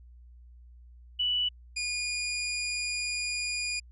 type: tone pair in turn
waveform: sine / 20% pulse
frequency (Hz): 2960 / 2439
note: F#7 / D#7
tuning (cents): 0 / -35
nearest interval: minor third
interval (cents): 335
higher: first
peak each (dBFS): -25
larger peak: neither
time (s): 1.19-1.49 / 1.76-3.8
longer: second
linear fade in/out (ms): 10
effects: added 60 Hz sine -49 dBFS peak until 3.91 s + resampled to 24000 Hz